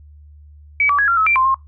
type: tone with pitch steps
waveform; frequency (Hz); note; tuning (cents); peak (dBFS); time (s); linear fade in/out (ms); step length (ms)
sine; 2281 / 1148 / 1665 / 1378 / 1292 / 2357 / 1045 / 1067; C#7 / D6 / G#6 / F6 / E6 / D7 / C6 / C6; +49 / -40 / +4 / -24 / -35 / +6 / -2 / +34; -12; 0.8-1.544; 2; 93
effects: noise-tail reverb RT60 0.2 s tail -23 dB re dry + added 74 Hz sine -40 dBFS peak until 1.67 s